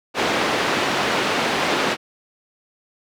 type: band-pass noise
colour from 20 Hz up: pink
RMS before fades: -21 dBFS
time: 0.14-1.97 s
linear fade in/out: 50 ms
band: 280 to 3600 Hz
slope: 12 dB/octave
effects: none